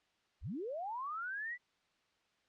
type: linear sweep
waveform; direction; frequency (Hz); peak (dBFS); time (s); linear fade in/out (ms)
sine; up; 32.7 to 2000; -38; 0.41-1.58; 50
effects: white hiss -75 dBFS RMS until 2.48 s + low-pass 4000 Hz 12 dB/octave